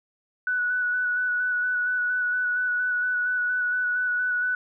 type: tone with vibrato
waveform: sine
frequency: 1480 Hz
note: F#6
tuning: in tune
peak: -22 dBFS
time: 0.47-4.55 s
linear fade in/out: 2 ms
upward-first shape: square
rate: 4.3 Hz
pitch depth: 15 cents each way
effects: none